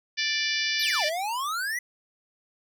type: harmonic tone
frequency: 587.3 Hz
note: D5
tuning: in tune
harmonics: 3 / 4 / 5 / 6 / 7 / 8 / 9 / 10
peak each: -31 / -30 / -34 / -33 / -37 / -32 / -34 / -39 dBFS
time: 0.17-1.1 s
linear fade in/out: 20 ms
type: exponential two-way sweep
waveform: square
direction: down then up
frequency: 5240 to 587.3 to 2011 Hz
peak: -28 dBFS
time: 0.79-1.79 s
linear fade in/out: 5 ms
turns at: 1.05 s
effects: none